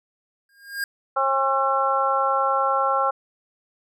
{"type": "tone with exponential growth", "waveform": "square", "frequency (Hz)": 1616, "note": "G#6", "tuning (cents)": -48, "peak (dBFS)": -22, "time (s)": [0.49, 0.84], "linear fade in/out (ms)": 2, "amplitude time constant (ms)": 74}
{"type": "harmonic tone", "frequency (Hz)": 270, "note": "C#4", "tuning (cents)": -45, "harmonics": [2, 3, 4, 5], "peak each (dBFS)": [-25, -24, -24, -23], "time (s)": [1.16, 3.11], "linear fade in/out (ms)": 10}
{"effects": []}